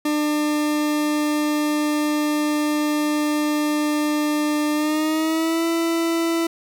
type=tone with pitch glide; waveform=40% pulse; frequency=299.5 to 332.3 Hz; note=D4 to E4; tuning=+34 to +14 cents; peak=-18 dBFS; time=0.05-6.47 s; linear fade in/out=5 ms; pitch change=+180 cents; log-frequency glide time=4.74-5.65 s; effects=9-bit